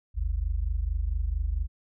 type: tone pair together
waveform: sine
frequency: 49 / 73.42 Hz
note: G1 / D2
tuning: 0 / 0 cents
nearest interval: perfect fifth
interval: 700 cents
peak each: -27 / -29 dBFS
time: 0.14-1.68 s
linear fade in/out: 50 ms
effects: none